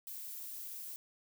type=noise; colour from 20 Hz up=violet; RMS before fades=-45 dBFS; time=0.07-0.96 s; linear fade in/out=0 ms; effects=none